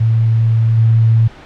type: tone with level steps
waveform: sine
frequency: 113 Hz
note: A2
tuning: 47 cents sharp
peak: -9 / -7 dBFS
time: 0-1.28 s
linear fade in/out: 10 ms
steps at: 0.77 s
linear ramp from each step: 10 ms
effects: pink hiss -37 dBFS RMS until 1.45 s + low-pass 3000 Hz 12 dB/octave